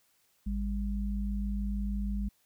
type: tone pair together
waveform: sine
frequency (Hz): 53.24 / 201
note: G#1 / G3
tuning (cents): +44 / +44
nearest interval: octave + major seventh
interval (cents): 2300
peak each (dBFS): -31 / -34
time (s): 0.46-2.29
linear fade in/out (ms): 10
effects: white hiss -70 dBFS RMS until 2.45 s